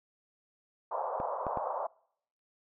pink band-pass noise, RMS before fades -35 dBFS, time 0.91-1.87 s, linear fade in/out 5 ms, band 530 to 1100 Hz, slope 48 dB/octave
clicks, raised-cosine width 1 ms, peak -21 dBFS, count 3, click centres 1.201 / 1.467 / 1.573 s
effects noise-tail reverb RT60 0.7 s tail -26 dB re dry

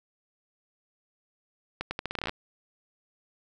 accelerating click train, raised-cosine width 0.3 ms, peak -15 dBFS, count 13, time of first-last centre 1.81-2.294 s, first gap 100 ms, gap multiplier 0.81, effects none

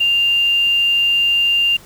sine tone with quantisation, 2794 Hz, F7, in tune, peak -12 dBFS, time 0-1.77 s, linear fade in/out 10 ms, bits 6, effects pink hiss -43 dBFS RMS until 1.85 s

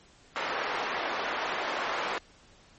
white band-pass noise, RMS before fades -32 dBFS, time 0.36-2.18 s, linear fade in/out 0 ms, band 400 to 1600 Hz, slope 12 dB/octave, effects pink hiss -58 dBFS RMS until 2.78 s + MP3 32 kbps

